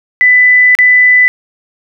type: tone with dropouts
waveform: sine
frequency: 1995 Hz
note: B6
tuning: 17 cents sharp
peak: -3 dBFS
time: 0.21-1.28 s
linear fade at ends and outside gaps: 0 ms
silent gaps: 0.751-0.788 s
effects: none